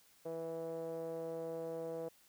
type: tone with low-pass filter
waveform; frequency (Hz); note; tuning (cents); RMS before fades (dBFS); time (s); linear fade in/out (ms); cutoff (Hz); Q
5% pulse; 164.1; E3; -8; -42; 0.25-2.09; 10; 540; 5.2
effects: white hiss -67 dBFS RMS until 2.28 s